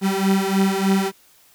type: beating tone pair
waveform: 35% pulse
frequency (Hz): 192.2 / 195.5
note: G3 / G3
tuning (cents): -34 / -4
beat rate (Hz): 3.3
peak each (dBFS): -18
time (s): 0.01-1.12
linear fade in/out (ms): 50
effects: white hiss -54 dBFS RMS until 1.54 s